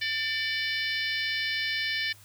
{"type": "harmonic tone with a mistuned harmonic", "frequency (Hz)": 594, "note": "D5", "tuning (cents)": 20, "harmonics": [3, 4, 5, 6, 7, 8, 9], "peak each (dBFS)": [-31, -33, -35, -37, -38, -39, -40], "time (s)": [0.01, 2.13], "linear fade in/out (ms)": 10, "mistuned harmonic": 4, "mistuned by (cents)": -54, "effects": ["added 102 Hz sine -55 dBFS peak until 2.24 s", "white hiss -55 dBFS RMS until 2.24 s"]}